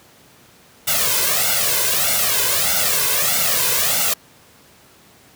white noise with flanger, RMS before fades -18 dBFS, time 0.87-4.14 s, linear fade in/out 10 ms, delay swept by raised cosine 1.4 to 1.98 ms, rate 1.6 Hz, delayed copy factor +0.9, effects pink hiss -49 dBFS RMS until 5.35 s + high-pass 100 Hz 12 dB/octave

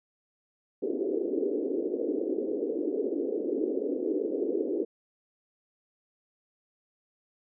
white band-pass noise, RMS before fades -30 dBFS, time 0.82-4.85 s, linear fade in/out 10 ms, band 280 to 460 Hz, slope 48 dB/octave, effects none

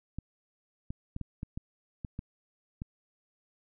clicks, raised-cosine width 5 ms, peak -24 dBFS, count 9, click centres 0.186 / 0.905 / 1.164 / 1.213 / 1.431 / 1.575 / 2.048 / 2.191 / 2.819 s, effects none

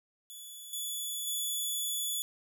10% pulse tone with level steps, 3432 Hz, A7, 44 cents flat, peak -37 / -27 / -24 dBFS, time 0.3-2.22 s, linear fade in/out 0 ms, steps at 0.73 / 1.27 s, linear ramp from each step 2 ms, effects 11-bit

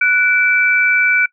sine tone pair together, 1480 / 2320 Hz, F#6 / D7, 0 / -22 cents, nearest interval minor sixth, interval 778 cents, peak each -13 dBFS, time 0.01-1.26 s, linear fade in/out 5 ms, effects noise-tail reverb RT60 0.1 s tail -23 dB re dry

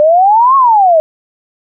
sine exponential two-way sweep, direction up then down, 587.3 to 1108.7 to 616 Hz, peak -4 dBFS, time 0-1 s, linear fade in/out 0 ms, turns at 0.56 s, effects none

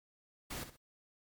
pink noise with echo, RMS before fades -42 dBFS, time 0.5-0.64 s, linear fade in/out 10 ms, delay 64 ms, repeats 2, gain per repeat -10 dB, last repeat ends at 0.768 s, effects MP3 96 kbps

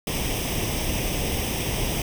pink noise with comb filter, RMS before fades -26 dBFS, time 0.07-2.02 s, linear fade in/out 2 ms, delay 0.35 ms, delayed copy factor +0.7, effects none

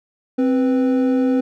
triangle tone pair together, 262.1 / 494 Hz, C4 / B4, +3 / 0 cents, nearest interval major seventh, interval 1097 cents, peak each -13 / -20 dBFS, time 0.38-1.41 s, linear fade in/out 10 ms, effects none

